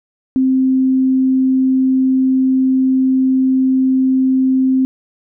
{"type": "tone", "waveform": "sine", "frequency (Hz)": 261.6, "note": "C4", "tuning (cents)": 0, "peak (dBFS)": -10, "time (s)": [0.36, 4.85], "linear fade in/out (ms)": 0, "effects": []}